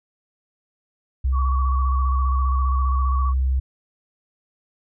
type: tone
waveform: sine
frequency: 65.41 Hz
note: C2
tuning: in tune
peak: -17 dBFS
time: 1.24-3.6 s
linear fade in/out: 10 ms
type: tone with vibrato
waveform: sine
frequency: 1131 Hz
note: C#6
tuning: 34 cents sharp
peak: -26 dBFS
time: 1.32-3.34 s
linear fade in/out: 50 ms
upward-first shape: square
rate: 15 Hz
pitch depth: 34 cents each way
effects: none